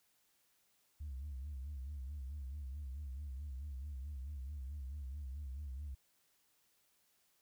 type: tone with vibrato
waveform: sine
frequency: 69.3 Hz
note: C#2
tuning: in tune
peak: -40 dBFS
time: 1-5.95 s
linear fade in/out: 10 ms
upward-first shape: sine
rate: 4.6 Hz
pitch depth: 140 cents each way
effects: tanh soft clip ceiling -39 dBFS + white hiss -75 dBFS RMS until 7.41 s